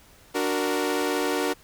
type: chord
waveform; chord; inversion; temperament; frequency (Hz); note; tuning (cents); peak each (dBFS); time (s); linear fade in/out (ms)
sawtooth; D augmented; none; equal; 293.7 / 370 / 466.2; D4 / F#4 / A#4; 0 / 0 / 0; -24; 0.34-1.54; 20
effects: pink hiss -54 dBFS RMS until 1.63 s